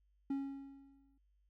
triangle tone with exponential decay, 274.9 Hz, C#4, 14 cents flat, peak -31 dBFS, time 0.3-1.18 s, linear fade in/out 5 ms, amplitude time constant 190 ms, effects added 50 Hz sine -70 dBFS peak until 1.49 s

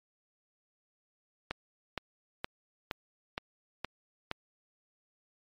click train, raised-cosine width 0.3 ms, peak -17 dBFS, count 7, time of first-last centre 1.51-4.314 s, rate 2.14 Hz, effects MP3 64 kbps

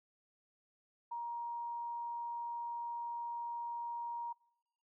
sine tone, 943 Hz, A#5, 20 cents sharp, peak -38 dBFS, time 1.11-4.33 s, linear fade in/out 10 ms, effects noise-tail reverb RT60 0.9 s tail -26 dB re dry

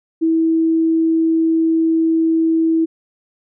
sine tone, 325.1 Hz, E4, 24 cents flat, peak -12 dBFS, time 0.21-2.86 s, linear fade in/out 20 ms, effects none

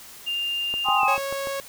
sine tone with pitch glide, 2800 to 2597 Hz, F7 to E7, +4 to -26 cents, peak -24 dBFS, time 0.26-1.18 s, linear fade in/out 20 ms, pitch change -130 cents, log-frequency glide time 0.96-1.06 s
click train, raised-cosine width 1 ms, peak -21 dBFS, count 6, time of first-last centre 0.74-1.472 s, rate 6.83 Hz
sine chord, Ab major seventh, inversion third, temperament equal, 784 / 830.6 / 1046.5 / 1244.5 Hz, G5 / Ab5 / C6 / Eb6, 0 / 0 / 0 / 0 cents, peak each -24 dBFS, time 0.84-1.18 s, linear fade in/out 50 ms
sawtooth tone, 551 Hz, C#5, 11 cents flat, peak -23 dBFS, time 1.08-1.6 s, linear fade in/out 0 ms
effects white hiss -44 dBFS RMS until 1.68 s

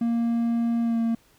triangle tone with pitch glide, 233.1 to 229.2 Hz, A#3 to A#3, 0 to -29 cents, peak -19 dBFS, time 0.01-1.15 s, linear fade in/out 5 ms, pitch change -29 cents, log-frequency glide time 0.82-0.99 s, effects pink hiss -60 dBFS RMS until 1.38 s

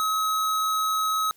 square tone, 1279 Hz, D#6, 47 cents sharp, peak -23 dBFS, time 0-1.31 s, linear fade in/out 0 ms, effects white hiss -60 dBFS RMS until 1.36 s

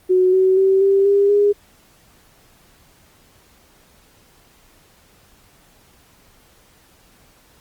sine tone with pitch steps, 368.7 / 376.4 / 384.4 / 392.4 / 400.7 / 409.1 Hz, F#4 / F#4 / G4 / G4 / G4 / G#4, -6 / +30 / -34 / +2 / +38 / -26 cents, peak -11 dBFS, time 0.09-1.53 s, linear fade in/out 20 ms, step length 240 ms, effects pink hiss -53 dBFS RMS until 7.6 s + Opus 32 kbps

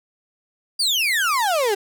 35% pulse exponential sweep, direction down, 4859 to 384.2 Hz, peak -16 dBFS, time 0.79-1.75 s, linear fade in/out 10 ms, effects none

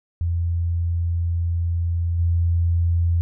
sine tone with level steps, 85.1 Hz, F2, 44 cents flat, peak -19 / -16 dBFS, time 0.21-3.21 s, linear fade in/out 0 ms, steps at 2.18 s, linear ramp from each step 20 ms, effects none

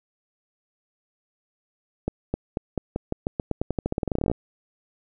accelerating click train, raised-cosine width 2 ms, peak -11 dBFS, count 26, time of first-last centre 2.08-4.315 s, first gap 260 ms, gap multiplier 0.89, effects none

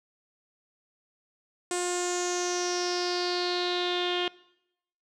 sawtooth tone with low-pass filter sweep, 355.8 Hz, F4, 32 cents sharp, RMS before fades -29 dBFS, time 1.71-4.28 s, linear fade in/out 2 ms, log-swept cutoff 8200 to 3200 Hz, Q 6.4, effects noise-tail reverb RT60 0.8 s tail -21 dB re dry

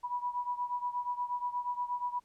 sine beating tone pair, 976 / 984.4 Hz, B5 / B5, -21 / -6 cents, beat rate 8.4 Hz, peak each -34 / -37 dBFS, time 0.03-2.2 s, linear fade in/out 20 ms, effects pink hiss -71 dBFS RMS until 2.24 s + low-pass 11000 Hz 12 dB/octave

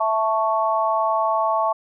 sine chord, A major, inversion second, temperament equal, 659.3 / 880 / 1108.7 Hz, E5 / A5 / C#6, 0 / 0 / 0 cents, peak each -22 dBFS, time 0-1.73 s, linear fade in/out 10 ms, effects none

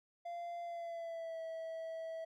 triangle tone with pitch glide, 690 to 651.3 Hz, F5 to E5, -21 to -21 cents, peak -39 dBFS, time 0.25-2.25 s, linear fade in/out 10 ms, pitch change -100 cents, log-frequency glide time 0.63-1.41 s, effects none

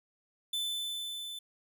45% pulse tone with level ramp, 3517 Hz, A7, 1 cent flat, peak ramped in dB -31 to -40 dBFS, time 0.53-1.39 s, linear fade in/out 5 ms, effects none

